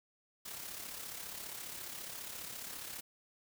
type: noise with amplitude modulation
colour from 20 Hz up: white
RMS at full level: -43 dBFS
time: 0.45-3.01 s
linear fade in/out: 10 ms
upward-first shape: sine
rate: 34.7 Hz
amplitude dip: 50%
effects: none